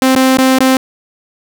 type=tone with dropouts; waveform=sawtooth; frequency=261.6 Hz; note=C4; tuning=in tune; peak=-3 dBFS; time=0.02-0.77 s; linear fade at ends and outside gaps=1 ms; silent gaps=0.152-0.16 / 0.371-0.385 / 0.587-0.605 s; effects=none